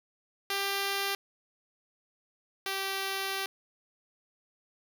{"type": "tone pair in turn", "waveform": "5% pulse", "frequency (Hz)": [395.5, 388.7], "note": ["G4", "G4"], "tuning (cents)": [15, -15], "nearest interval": "unison", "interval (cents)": 30, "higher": "first", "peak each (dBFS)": [-18, -20], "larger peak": "first", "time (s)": [[0.5, 1.15], [2.66, 3.46]], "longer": "second", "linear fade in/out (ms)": 2, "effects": []}